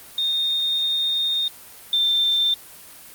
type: tone pair in turn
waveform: sine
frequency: 3670 / 3576 Hz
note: A#7 / A7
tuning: -28 / +27 cents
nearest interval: unison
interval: 45 cents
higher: first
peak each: -19 / -16 dBFS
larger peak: second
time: 0.18-1.48 / 1.93-2.54 s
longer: first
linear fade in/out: 2 ms
effects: white hiss -43 dBFS RMS until 3.14 s + Opus 32 kbps